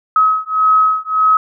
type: beating tone pair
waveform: sine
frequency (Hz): 1276 / 1277.7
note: D#6 / D#6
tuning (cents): +43 / +46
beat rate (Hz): 1.7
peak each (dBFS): -13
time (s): 0.16-1.37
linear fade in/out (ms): 2
effects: none